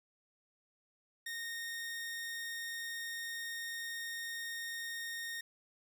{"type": "tone", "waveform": "sawtooth", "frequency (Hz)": 1849, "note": "A#6", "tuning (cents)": -15, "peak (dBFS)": -36, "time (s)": [1.26, 5.41], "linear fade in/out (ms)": 5, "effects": ["11-bit"]}